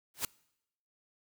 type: noise with exponential growth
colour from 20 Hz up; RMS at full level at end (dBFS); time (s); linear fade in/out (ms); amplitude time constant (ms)
white; -28; 0.14-0.25; 2; 23
effects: noise-tail reverb RT60 0.8 s tail -24 dB re dry